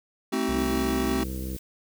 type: chord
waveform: square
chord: A diminished seventh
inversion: none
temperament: just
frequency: 220 / 264 / 316.8 / 380.2 Hz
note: A3 / C4 / Eb4 / Gb4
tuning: 0 / +16 / +31 / +47 cents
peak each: -31 / -29 / -34 / -30 dBFS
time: 0.32-1.24 s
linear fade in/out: 10 ms
type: harmonic tone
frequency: 64.6 Hz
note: C2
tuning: 21 cents flat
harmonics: 1 / 2 / 3 / 4 / 5 / 6 / 7 / 8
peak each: -32 / -41 / -37 / -44 / -39 / -49 / -45 / -48 dBFS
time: 0.48-1.57 s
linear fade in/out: 10 ms
type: noise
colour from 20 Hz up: blue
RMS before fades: -44 dBFS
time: 0.58-1.59 s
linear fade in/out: 5 ms
effects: none